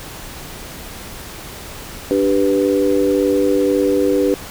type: chord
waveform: sine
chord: G major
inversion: second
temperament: equal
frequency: 293.7 / 392 / 493.9 Hz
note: D4 / G4 / B4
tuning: 0 / 0 / 0 cents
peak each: -17 dBFS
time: 2.11-4.34 s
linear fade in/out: 0 ms
effects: pink hiss -33 dBFS RMS until 4.5 s